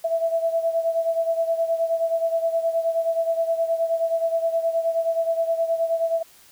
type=beating tone pair; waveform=sine; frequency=659.3 / 668.8 Hz; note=E5 / E5; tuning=0 / +25 cents; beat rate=9.5 Hz; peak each=-21 / -26 dBFS; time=0.04-6.23 s; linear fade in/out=10 ms; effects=white hiss -52 dBFS RMS until 6.51 s